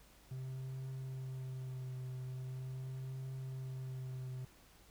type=tone with vibrato; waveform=triangle; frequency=130 Hz; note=C3; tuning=11 cents flat; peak=-39 dBFS; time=0.31-4.45 s; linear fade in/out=5 ms; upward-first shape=triangle; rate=0.42 Hz; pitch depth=27 cents each way; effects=added 52 Hz sine -67 dBFS peak until 4.9 s + pink hiss -64 dBFS RMS until 4.9 s